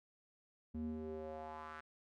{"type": "tone with band-pass filter sweep", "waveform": "square", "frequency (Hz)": 78, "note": "D#2", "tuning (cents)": 5, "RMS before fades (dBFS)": -45, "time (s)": [0.74, 1.81], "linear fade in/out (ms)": 10, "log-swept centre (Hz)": [190, 1500], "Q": 3, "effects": ["MP3 96 kbps"]}